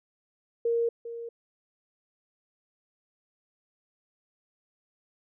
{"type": "tone with echo", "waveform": "sine", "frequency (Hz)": 466.2, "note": "A#4", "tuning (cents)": 0, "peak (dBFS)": -23, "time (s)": [0.65, 0.89], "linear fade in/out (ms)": 5, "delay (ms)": 400, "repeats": 1, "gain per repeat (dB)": -12, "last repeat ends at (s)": 1.29, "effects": []}